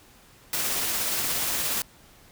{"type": "noise with tremolo", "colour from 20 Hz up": "white", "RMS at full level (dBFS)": -26, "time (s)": [0.53, 1.82], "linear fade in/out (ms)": 2, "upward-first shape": "triangle", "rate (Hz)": 17, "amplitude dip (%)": 25, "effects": ["pink hiss -54 dBFS RMS until 2.31 s"]}